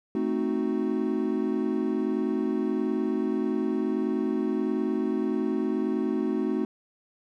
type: chord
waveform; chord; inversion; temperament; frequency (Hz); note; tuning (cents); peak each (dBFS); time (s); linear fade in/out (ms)
triangle; A diminished seventh; none; equal; 220 / 261.6 / 311.1 / 370; A3 / C4 / Eb4 / Gb4; 0 / 0 / 0 / 0; -28; 0.15-6.65; 2
effects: none